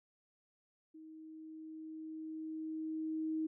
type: tone with level ramp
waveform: sine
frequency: 315.9 Hz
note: D#4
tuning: 26 cents sharp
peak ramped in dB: -51 to -33 dBFS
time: 0.94-3.47 s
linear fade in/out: 10 ms
effects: none